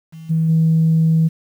sine tone with level steps, 161.4 Hz, E3, 36 cents flat, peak -32 / -13 / -10 dBFS, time 0.12-1.29 s, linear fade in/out 20 ms, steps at 0.29 / 0.48 s, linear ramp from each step 20 ms, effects tanh soft clip ceiling -7 dBFS + 8-bit

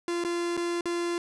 45% pulse tone with dropouts, 345 Hz, F4, 21 cents flat, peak -27 dBFS, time 0.08-1.18 s, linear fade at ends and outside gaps 1 ms, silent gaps 0.239-0.248 / 0.568-0.575 / 0.809-0.856 s, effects resampled to 22050 Hz + 11-bit

